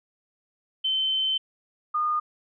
sine tone pair in turn, 3079 / 1221.9 Hz, G7 / D#6, -32 / -32 cents, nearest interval octave + major third, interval 1600 cents, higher first, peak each -22 dBFS, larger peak neither, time 0.84-1.38 / 1.94-2.2 s, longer first, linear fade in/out 10 ms, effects none

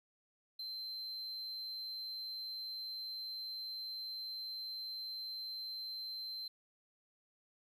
triangle tone, 4105 Hz, C8, 34 cents flat, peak -40 dBFS, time 0.59-6.48 s, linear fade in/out 5 ms, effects none

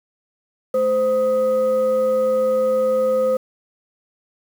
sine tone with frequency modulation, 518 Hz, C5, 17 cents flat, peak -15 dBFS, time 0.74-3.37 s, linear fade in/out 5 ms, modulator 735 Hz, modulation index 0.36, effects 7-bit

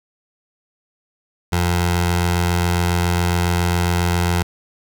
15% pulse tone with notch filter, 87.31 Hz, F2, in tune, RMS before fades -18 dBFS, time 1.52-4.43 s, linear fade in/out 10 ms, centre 260 Hz, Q 1.1, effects none

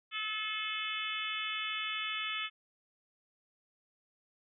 harmonic tone, 432.4 Hz, A4, 30 cents flat, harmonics 3 / 4 / 5 / 6 / 7 / 8, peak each -41 / -45 / -41 / -40 / -40 / -42 dBFS, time 0.11-2.5 s, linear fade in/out 50 ms, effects none

